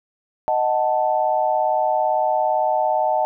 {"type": "chord", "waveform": "sine", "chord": "D# diminished", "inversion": "none", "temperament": "equal", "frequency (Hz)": [622.3, 740, 880], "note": ["D#5", "F#5", "A5"], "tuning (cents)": [0, 0, 0], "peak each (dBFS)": -21, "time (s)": [0.48, 3.25], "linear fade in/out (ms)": 0, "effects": []}